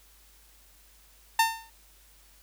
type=tone with exponential decay; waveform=sawtooth; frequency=900 Hz; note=A5; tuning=39 cents sharp; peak=-14 dBFS; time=1.39-1.7 s; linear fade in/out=5 ms; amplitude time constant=66 ms; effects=added 50 Hz sine -59 dBFS peak until 2.42 s + white hiss -59 dBFS RMS until 2.42 s